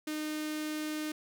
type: tone with notch filter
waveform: sawtooth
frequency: 306.3 Hz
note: D#4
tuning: 27 cents flat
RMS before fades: -36 dBFS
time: 0.07-1.12 s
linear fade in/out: 5 ms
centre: 800 Hz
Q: 0.92
effects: none